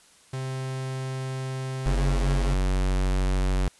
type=tone with pitch glide; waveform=45% pulse; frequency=131.5 to 136.22 Hz; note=C3 to C#3; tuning=+9 to -30 cents; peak=-29 dBFS; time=0.33-2.54 s; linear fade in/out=5 ms; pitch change=+61 cents; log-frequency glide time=1.85-2.01 s
type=tone; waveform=square; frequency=46.79 Hz; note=F#1; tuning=20 cents sharp; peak=-22 dBFS; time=1.86-3.68 s; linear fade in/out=0 ms
effects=white hiss -56 dBFS RMS until 3.79 s + resampled to 24000 Hz